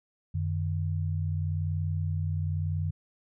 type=tone pair together; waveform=sine; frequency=91.46 / 152.4 Hz; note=F#2 / D#3; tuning=-20 / -36 cents; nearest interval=major sixth; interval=884 cents; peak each=-28 / -32 dBFS; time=0.34-2.91 s; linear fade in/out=10 ms; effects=none